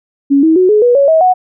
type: tone with pitch steps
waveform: sine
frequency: 279.2 / 320.7 / 368.4 / 423.2 / 486.1 / 558.4 / 641.4 / 736.8 Hz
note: C#4 / E4 / F#4 / G#4 / B4 / C#5 / E5 / F#5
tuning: +13 / -48 / -7 / +33 / -28 / +13 / -48 / -7 cents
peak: -5 dBFS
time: 0.3-1.34 s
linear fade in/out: 20 ms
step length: 130 ms
effects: none